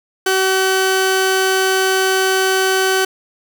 sawtooth tone pair together, 380 / 760 Hz, F#4 / F#5, +46 / +46 cents, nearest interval octave, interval 1200 cents, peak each -11 dBFS, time 0.26-3.05 s, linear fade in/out 5 ms, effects none

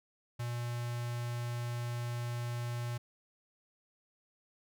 square tone with notch filter, 120 Hz, B2, 49 cents flat, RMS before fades -37 dBFS, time 0.39-2.98 s, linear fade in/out 10 ms, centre 400 Hz, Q 1.9, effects none

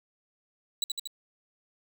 30% pulse tone with echo, 3934 Hz, B7, 7 cents flat, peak -23 dBFS, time 0.82-0.84 s, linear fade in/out 2 ms, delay 78 ms, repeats 3, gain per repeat -3 dB, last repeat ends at 1.074 s, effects none

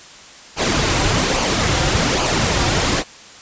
pink noise with flanger, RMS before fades -17 dBFS, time 0.56-3.04 s, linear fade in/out 50 ms, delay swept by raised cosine 0.53 to 4.73 ms, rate 1.2 Hz, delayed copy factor -0.5, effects white hiss -40 dBFS RMS until 3.41 s + resampled to 16000 Hz

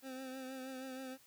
25% pulse tone with vibrato, 261.6 Hz, C4, in tune, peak -40 dBFS, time 0.02-1.18 s, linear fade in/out 50 ms, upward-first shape triangle, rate 6.3 Hz, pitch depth 41 cents each way, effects white hiss -65 dBFS RMS until 1.26 s

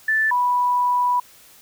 sine tone pair in turn, 1758 / 983.8 Hz, A6 / B5, -2 / -7 cents, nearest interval minor seventh, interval 1005 cents, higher first, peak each -16 / -16 dBFS, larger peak neither, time 0.08-0.31 / 0.31-1.2 s, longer second, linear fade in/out 5 ms, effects white hiss -49 dBFS RMS until 1.61 s

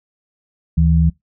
sine tone pair together, 74.1 / 162.64 Hz, D2 / E3, +16 / -23 cents, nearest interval octave + major second, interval 1361 cents, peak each -13 dBFS, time 0.77-1.1 s, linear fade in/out 10 ms, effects noise-tail reverb RT60 0.2 s tail -25 dB re dry

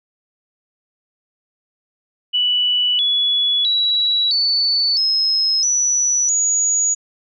sine tone with pitch steps, 2960 / 3400 / 3906 / 4487 / 5154 / 5920 / 6800 Hz, F#7 / G#7 / B7 / C#8 / E8 / F#8 / G#8, 0 / +40 / -20 / +20 / -40 / 0 / +40 cents, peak -14 dBFS, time 2.33-6.95 s, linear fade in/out 20 ms, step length 660 ms, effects none

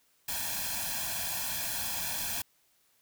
white noise with comb filter, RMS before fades -34 dBFS, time 0.28-2.42 s, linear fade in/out 5 ms, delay 1.2 ms, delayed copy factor +0.85, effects white hiss -69 dBFS RMS until 3.01 s

